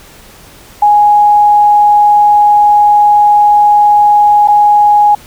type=tone with dropouts; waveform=sine; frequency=830.6 Hz; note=G#5; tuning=in tune; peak=-3 dBFS; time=0.82-5.15 s; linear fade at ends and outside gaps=5 ms; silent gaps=4.476-4.483 s; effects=pink hiss -37 dBFS RMS until 5.26 s